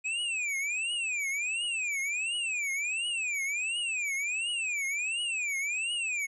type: tone with vibrato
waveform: square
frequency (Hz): 2500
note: D#7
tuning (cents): +8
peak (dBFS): -30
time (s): 0.04-6.27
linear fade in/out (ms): 20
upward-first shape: triangle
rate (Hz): 1.4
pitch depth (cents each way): 280
effects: resampled to 24000 Hz